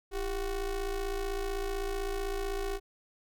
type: ring-modulated tone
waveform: square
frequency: 184.1 Hz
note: F#3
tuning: 8 cents flat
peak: -29 dBFS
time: 0.11-2.8 s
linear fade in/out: 50 ms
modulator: 212 Hz
effects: none